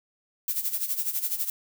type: noise with tremolo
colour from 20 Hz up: violet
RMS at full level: -26 dBFS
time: 0.48-1.5 s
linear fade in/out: 2 ms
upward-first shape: sine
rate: 12 Hz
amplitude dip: 75%
effects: none